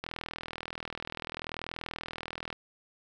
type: click train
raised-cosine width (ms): 0.3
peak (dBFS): -20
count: 102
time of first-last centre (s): 0.04-2.528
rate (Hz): 40.6
effects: none